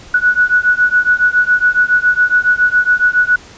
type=beating tone pair; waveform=sine; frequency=1468 / 1475.2 Hz; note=F#6 / F#6; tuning=-14 / -6 cents; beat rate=7.2 Hz; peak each=-12 dBFS; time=0.14-3.36 s; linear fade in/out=5 ms; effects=pink hiss -38 dBFS RMS until 3.57 s + resampled to 16000 Hz